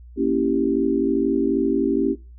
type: chord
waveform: sine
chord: A# diminished seventh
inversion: none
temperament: equal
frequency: 233.1 / 277.2 / 329.6 / 392 Hz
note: A#3 / C#4 / E4 / G4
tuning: 0 / 0 / 0 / 0 cents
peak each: -25 / -21 / -24 / -23 dBFS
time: 0.16-2.16 s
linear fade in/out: 50 ms
effects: noise-tail reverb RT60 0.3 s tail -20 dB re dry + added 60 Hz sine -40 dBFS peak until 2.38 s